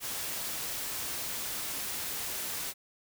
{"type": "noise", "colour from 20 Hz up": "white", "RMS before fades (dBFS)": -36, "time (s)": [0, 2.74], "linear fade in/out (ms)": 50, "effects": []}